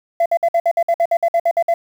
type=tone bursts; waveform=sine; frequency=678 Hz; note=E5; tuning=49 cents sharp; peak=-9 dBFS; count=14; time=0.2-1.74 s; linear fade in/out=5 ms; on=58 ms; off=56 ms; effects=tanh soft clip ceiling -11 dBFS + 7-bit